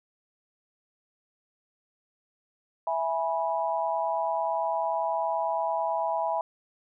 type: chord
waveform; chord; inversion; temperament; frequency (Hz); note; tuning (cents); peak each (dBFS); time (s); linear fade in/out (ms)
sine; E major; none; equal with one note detuned; 659.3 / 830.6 / 979.8; E5 / G#5 / B5; 0 / 0 / -14; -29 / -30 / -30; 2.87-6.41; 2
effects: none